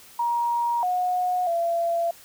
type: tone with pitch steps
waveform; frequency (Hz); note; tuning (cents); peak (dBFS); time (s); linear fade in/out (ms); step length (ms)
sine; 946 / 726 / 679; A#5 / F#5 / F5; +25 / -33 / -49; -21; 0.19-2.11; 5; 640
effects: white hiss -49 dBFS RMS until 2.24 s